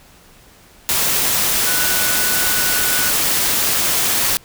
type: tone in noise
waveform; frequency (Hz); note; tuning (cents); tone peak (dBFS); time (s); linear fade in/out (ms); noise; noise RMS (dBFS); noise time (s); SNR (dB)
sine; 1480; F#6; 0; -24; 1.67-3.1; 0; white; -17; 0.89-4.37; -10
effects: pink hiss -47 dBFS RMS until 4.44 s